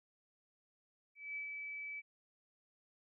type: tone with ADSR envelope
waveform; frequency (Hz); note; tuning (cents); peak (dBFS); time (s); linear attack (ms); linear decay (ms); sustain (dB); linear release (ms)
sine; 2300; D7; -37; -39; 1.15-2.02; 210; 110; -3; 32
effects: none